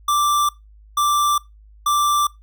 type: tone bursts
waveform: square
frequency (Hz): 1174.7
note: D6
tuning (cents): 0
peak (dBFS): -16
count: 3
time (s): 0.08-2.27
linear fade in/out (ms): 5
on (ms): 410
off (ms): 480
effects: noise-tail reverb RT60 0.2 s tail -21 dB re dry + added 52 Hz sine -44 dBFS peak until 2.42 s